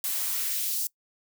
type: noise with high-pass filter sweep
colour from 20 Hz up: blue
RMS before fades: -29 dBFS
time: 0.04-0.87 s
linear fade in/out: 2 ms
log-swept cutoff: 350 to 5900 Hz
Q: 1.1
effects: noise-tail reverb RT60 0.1 s tail -23 dB re dry